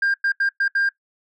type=tone bursts at uneven times; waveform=sine; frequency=1600 Hz; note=G6; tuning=35 cents sharp; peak=-15 dBFS; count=5; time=0.02-0.14 / 0.24-0.32 / 0.4-0.49 / 0.6-0.68 / 0.75-0.89 s; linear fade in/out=5 ms; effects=noise-tail reverb RT60 0.1 s tail -18 dB re dry + tanh soft clip ceiling -15 dBFS